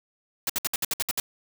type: noise bursts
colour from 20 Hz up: white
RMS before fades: -26 dBFS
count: 9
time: 0.47-1.2 s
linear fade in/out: 2 ms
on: 26 ms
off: 62 ms
effects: none